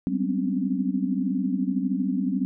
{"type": "tone cluster", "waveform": "sine", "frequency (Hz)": [190.3, 203.8, 249.9, 262.2, 283.9], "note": ["F#3", "G#3", "B3", "C4", "C#4"], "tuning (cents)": [49, -32, 21, 4, 41], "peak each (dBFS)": [-27, -32, -30, -27, -32], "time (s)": [0.07, 2.45], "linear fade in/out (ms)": 0, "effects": []}